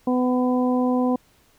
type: harmonic tone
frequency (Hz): 250.9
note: B3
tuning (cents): +28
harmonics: 1 / 2 / 3 / 4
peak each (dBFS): -19 / -25 / -29 / -31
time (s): 0.07-1.16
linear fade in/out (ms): 5
effects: pink hiss -59 dBFS RMS until 1.58 s